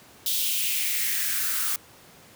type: noise with high-pass filter sweep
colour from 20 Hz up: blue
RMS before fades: -26 dBFS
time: 0.26-1.76 s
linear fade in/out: 2 ms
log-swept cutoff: 3500 to 1200 Hz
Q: 3.6
effects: pink hiss -51 dBFS RMS until 2.35 s + high-pass 100 Hz 12 dB/octave